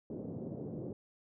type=band-pass noise; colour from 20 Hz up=pink; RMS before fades=-42 dBFS; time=0.1-0.93 s; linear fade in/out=2 ms; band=120 to 480 Hz; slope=24 dB/octave; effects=none